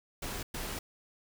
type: noise bursts at uneven times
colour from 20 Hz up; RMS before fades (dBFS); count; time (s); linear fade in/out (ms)
pink; -38; 2; 0.22-0.43 / 0.54-0.79; 5
effects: none